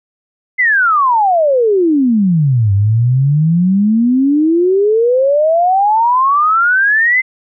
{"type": "exponential two-way sweep", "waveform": "sine", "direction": "down then up", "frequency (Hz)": [2086, 97, 2086], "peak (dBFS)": -8, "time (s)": [0.58, 7.22], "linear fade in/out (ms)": 20, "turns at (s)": 2.73, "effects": []}